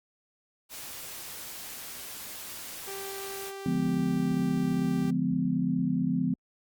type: noise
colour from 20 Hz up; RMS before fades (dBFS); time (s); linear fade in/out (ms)
white; -41; 0.69-3.53; 50
type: tone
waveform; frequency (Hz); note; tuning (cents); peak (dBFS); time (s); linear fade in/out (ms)
sawtooth; 392; G4; 0; -34; 2.87-5.11; 10
type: chord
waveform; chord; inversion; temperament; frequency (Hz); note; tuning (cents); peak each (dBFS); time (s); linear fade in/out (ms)
sine; D diminished seventh; none; just; 146.83 / 176.2 / 211.4 / 253.7; D3 / F3 / Ab3 / Cb4; 0 / +16 / +31 / +47; -34 / -29 / -33 / -28; 3.66-6.34; 2
effects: Opus 48 kbps